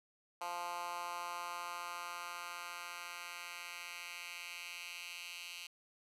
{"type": "tone with high-pass filter sweep", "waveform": "10% pulse", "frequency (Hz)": 174.61, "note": "F3", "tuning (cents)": 0, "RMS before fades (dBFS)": -45, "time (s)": [0.41, 5.67], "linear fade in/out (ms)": 5, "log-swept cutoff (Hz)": [860, 2900], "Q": 2.1, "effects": ["resampled to 32000 Hz"]}